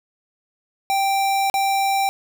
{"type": "tone with dropouts", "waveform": "square", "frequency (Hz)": 784, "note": "G5", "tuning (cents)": 0, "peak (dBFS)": -18, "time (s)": [0.9, 2.09], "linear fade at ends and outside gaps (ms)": 0, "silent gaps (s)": [1.499, 1.541], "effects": []}